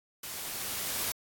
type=noise with level ramp; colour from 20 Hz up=white; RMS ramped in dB=-40 to -32 dBFS; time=0.23-1.12 s; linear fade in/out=5 ms; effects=AAC 64 kbps